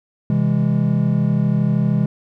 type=chord; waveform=triangle; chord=C augmented; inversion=none; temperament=just; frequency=130.81 / 163.52 / 204.4 Hz; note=C3 / E3 / G#3; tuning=0 / -14 / -27 cents; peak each=-17 dBFS; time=0.3-2.06 s; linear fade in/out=2 ms; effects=none